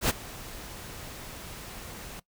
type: noise with ADSR envelope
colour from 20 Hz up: pink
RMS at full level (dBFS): -22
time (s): 0.01-2.2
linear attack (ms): 83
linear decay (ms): 23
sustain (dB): -20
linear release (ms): 8
effects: noise-tail reverb RT60 0.1 s tail -20 dB re dry